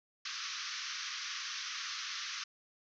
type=band-pass noise; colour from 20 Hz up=white; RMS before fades=-41 dBFS; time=0.25-2.44 s; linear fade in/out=5 ms; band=1100 to 6200 Hz; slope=96 dB/octave; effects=none